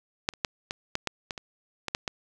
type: clicks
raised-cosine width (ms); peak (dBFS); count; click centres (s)
0.2; -7 / -30 / -8 / -14 / -10 / -10 / -15 / -20 / -13 / -9 / -12; 11; 0.289 / 0.337 / 0.448 / 0.709 / 0.954 / 1.073 / 1.308 / 1.378 / 1.883 / 1.949 / 2.078
effects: none